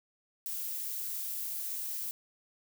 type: noise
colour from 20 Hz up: violet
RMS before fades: -37 dBFS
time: 0.46-2.11 s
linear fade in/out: 0 ms
effects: none